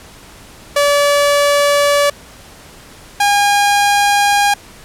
sawtooth tone pair in turn, 575 / 813.2 Hz, D5 / G#5, -37 / -37 cents, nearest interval tritone, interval 600 cents, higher second, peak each -6 dBFS, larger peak neither, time 0.76-2.1 / 3.2-4.54 s, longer neither, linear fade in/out 5 ms, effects pink hiss -39 dBFS RMS until 4.84 s + low-pass 12000 Hz 12 dB/octave

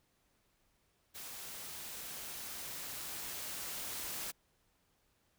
white noise with level ramp, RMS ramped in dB -47 to -41 dBFS, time 1.14-4.32 s, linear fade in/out 20 ms, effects pink hiss -75 dBFS RMS until 5.38 s

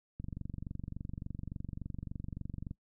click train, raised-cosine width 5 ms, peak -28 dBFS, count 60, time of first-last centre 0.2-2.711 s, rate 23.5 Hz, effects noise-tail reverb RT60 0.1 s tail -21 dB re dry

